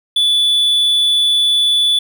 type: tone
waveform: triangle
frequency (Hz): 3461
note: A7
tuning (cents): -29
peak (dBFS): -9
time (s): 0.16-1.99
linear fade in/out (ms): 5
effects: none